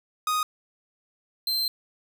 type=tone pair in turn; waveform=45% pulse; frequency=1244.5 / 4124 Hz; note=D#6 / C8; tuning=0 / -26 cents; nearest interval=octave + major sixth; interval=2074 cents; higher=second; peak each=-23 dBFS; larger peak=neither; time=0.27-0.43 / 1.47-1.68 s; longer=second; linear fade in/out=2 ms; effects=none